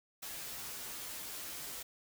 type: noise with comb filter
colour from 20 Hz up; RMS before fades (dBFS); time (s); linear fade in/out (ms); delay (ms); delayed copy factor
white; -44; 0.22-1.83; 10; 11; -0.6
effects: none